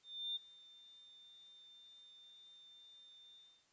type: tone with ADSR envelope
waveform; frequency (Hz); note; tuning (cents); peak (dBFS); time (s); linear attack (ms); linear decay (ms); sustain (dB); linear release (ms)
sine; 3599; A7; +38; -37; 0.03-3.66; 330; 16; -21; 300
effects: white hiss -73 dBFS RMS until 3.72 s + resampled to 16000 Hz